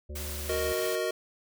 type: harmonic tone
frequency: 73.42 Hz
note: D2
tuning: in tune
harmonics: 1 / 3 / 5 / 7 / 8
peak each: -36 / -49 / -47 / -52 / -51 dBFS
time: 0.09-0.73 s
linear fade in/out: 10 ms
type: noise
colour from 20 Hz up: white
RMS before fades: -39 dBFS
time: 0.15-0.96 s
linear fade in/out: 10 ms
type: chord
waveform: square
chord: D# minor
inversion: first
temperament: equal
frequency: 370 / 466.2 / 622.3 Hz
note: F#4 / A#4 / D#5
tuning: 0 / 0 / 0 cents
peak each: -33 dBFS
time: 0.49-1.11 s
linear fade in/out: 5 ms
effects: none